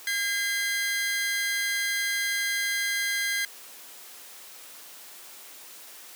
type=tone pair together; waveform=sawtooth; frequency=1620 / 2052 Hz; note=G#6 / C7; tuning=-43 / -34 cents; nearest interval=major third; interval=409 cents; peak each=-25 dBFS; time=0.07-3.45 s; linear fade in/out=2 ms; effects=white hiss -46 dBFS RMS until 6.15 s + high-pass 300 Hz 12 dB/octave